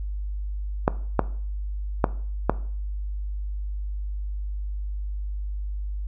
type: clicks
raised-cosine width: 1 ms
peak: -3 dBFS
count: 4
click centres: 0.879 / 1.193 / 2.042 / 2.496 s
effects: noise-tail reverb RT60 0.5 s tail -17 dB re dry + added 50 Hz sine -27 dBFS peak until 6.07 s